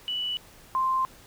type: tone pair in turn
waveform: sine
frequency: 2960 / 1046.5 Hz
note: F#7 / C6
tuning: 0 / 0 cents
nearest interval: octave + tritone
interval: 1800 cents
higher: first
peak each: -27 / -22 dBFS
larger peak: second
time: 0.08-0.37 / 0.75-1.05 s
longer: second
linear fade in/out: 0 ms
effects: pink hiss -52 dBFS RMS until 1.26 s